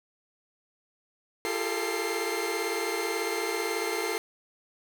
sawtooth tone cluster, 342.7 / 397.1 / 433.8 / 451.9 / 2106 Hz, F4 / G4 / A4 / A4 / C7, -33 / +22 / -25 / +46 / +11 cents, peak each -31 dBFS, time 1.45-4.18 s, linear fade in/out 0 ms, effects none

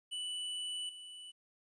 square tone with level steps, 2971 Hz, F#7, 6 cents sharp, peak -38 / -48 dBFS, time 0.11-1.32 s, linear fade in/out 20 ms, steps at 0.89 s, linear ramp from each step 2 ms, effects resampled to 22050 Hz + 13-bit

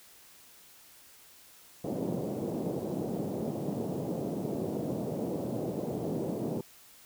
pink band-pass noise, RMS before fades -34 dBFS, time 1.84-6.61 s, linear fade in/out 5 ms, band 140 to 600 Hz, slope 24 dB/octave, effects white hiss -56 dBFS RMS until 7.05 s

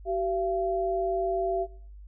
sine tone pair together, 382.2 / 681 Hz, G4 / F5, -44 / -44 cents, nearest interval minor seventh, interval 1000 cents, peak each -28 dBFS, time 0.05-1.67 s, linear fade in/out 50 ms, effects noise-tail reverb RT60 0.6 s tail -21 dB re dry + added 50 Hz sine -43 dBFS peak until 2.07 s

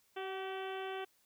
harmonic tone with a mistuned harmonic, 383.4 Hz, G4, 38 cents flat, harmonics 1 / 2 / 3 / 4 / 5 / 6 / 7 / 8 / 9, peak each -41 / -44 / -50 / -49 / -53 / -55 / -53 / -53 / -57 dBFS, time 0.16-1.05 s, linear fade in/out 10 ms, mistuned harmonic 2, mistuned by -23 cents, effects white hiss -72 dBFS RMS until 1.25 s

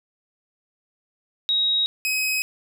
sine / sawtooth tone pair in turn, 3799 / 2536 Hz, A#7 / D#7, +32 / +32 cents, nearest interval perfect fifth, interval 700 cents, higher first, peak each -18 dBFS, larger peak neither, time 1.49-1.86 / 2.05-2.42 s, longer neither, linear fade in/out 0 ms, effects none

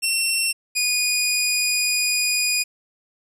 15% pulse tone pair in turn, 2712 / 2463 Hz, E7 / D#7, +49 / -18 cents, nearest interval major second, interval 167 cents, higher first, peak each -12 / -12 dBFS, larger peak neither, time 0.02-0.53 / 0.75-2.64 s, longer second, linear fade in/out 20 ms, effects resampled to 32000 Hz + 9-bit

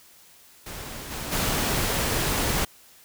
pink noise with level steps, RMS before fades -37 / -33 / -25 dBFS, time 0.66-2.65 s, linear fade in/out 5 ms, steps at 1.1 / 1.31 s, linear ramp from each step 20 ms, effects white hiss -53 dBFS RMS until 3.04 s

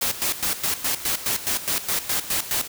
white noise with tremolo, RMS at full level -23 dBFS, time 0.01-2.68 s, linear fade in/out 10 ms, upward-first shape square, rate 4.8 Hz, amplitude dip 75%, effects none

